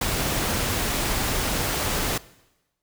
pink noise, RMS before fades -25 dBFS, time 0.01-2.18 s, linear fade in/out 5 ms, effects noise-tail reverb RT60 1.0 s tail -20 dB re dry

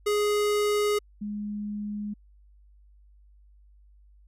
square / sine tone pair in turn, 415.8 / 207.8 Hz, G#4 / G#3, +2 / +1 cents, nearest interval octave, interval 1201 cents, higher first, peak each -23 / -30 dBFS, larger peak first, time 0.06-0.99 / 1.21-2.14 s, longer neither, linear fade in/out 10 ms, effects added 50 Hz sine -53 dBFS peak until 4.27 s + resampled to 32000 Hz

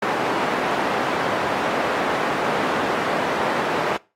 white band-pass noise, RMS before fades -23 dBFS, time 0.02-3.97 s, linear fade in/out 5 ms, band 230 to 1100 Hz, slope 12 dB/octave, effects noise-tail reverb RT60 0.3 s tail -22 dB re dry + AAC 48 kbps

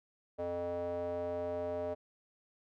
square tone with band-pass filter, 87.31 Hz, F2, in tune, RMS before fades -37 dBFS, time 0.38-1.95 s, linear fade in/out 20 ms, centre 560 Hz, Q 6.6, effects none

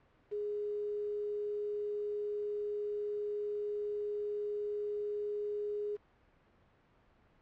sine tone with quantisation, 415.3 Hz, G#4, in tune, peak -34 dBFS, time 0.31-5.97 s, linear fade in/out 20 ms, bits 9, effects pink hiss -67 dBFS RMS until 7.41 s + low-pass 2000 Hz 12 dB/octave

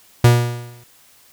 45% pulse tone with exponential decay, 120 Hz, B2, 49 cents flat, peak -6 dBFS, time 0.24-0.84 s, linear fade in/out 5 ms, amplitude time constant 130 ms, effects white hiss -51 dBFS RMS until 1.32 s

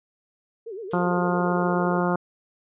sine tone with vibrato, 415.3 Hz, G#4, in tune, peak -32 dBFS, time 0.66-2.01 s, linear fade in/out 10 ms, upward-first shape sine, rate 8.8 Hz, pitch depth 210 cents each way
blue noise with exponential decay, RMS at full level -38 dBFS, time 0.91-1.24 s, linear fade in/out 0 ms, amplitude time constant 70 ms
harmonic tone, 177.1 Hz, F3, 24 cents sharp, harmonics 1 / 2 / 3 / 4 / 5 / 6 / 7 / 8, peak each -24 / -27 / -29 / -30 / -31 / -32 / -32 / -33 dBFS, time 0.93-2.16 s, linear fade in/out 5 ms
effects resampled to 8000 Hz

